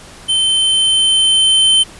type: tone with level ramp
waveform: square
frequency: 3087 Hz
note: G7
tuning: 27 cents flat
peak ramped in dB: -12 to -8 dBFS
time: 0.28-1.84 s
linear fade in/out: 20 ms
effects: pink hiss -37 dBFS RMS until 1.99 s + resampled to 24000 Hz